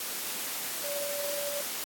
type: tone in noise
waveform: sine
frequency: 576 Hz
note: D5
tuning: 34 cents flat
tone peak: -34 dBFS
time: 0.84-1.61 s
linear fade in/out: 2 ms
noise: white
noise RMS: -35 dBFS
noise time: 0-1.84 s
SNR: -2 dB
effects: high-pass 200 Hz 12 dB/octave + AAC 64 kbps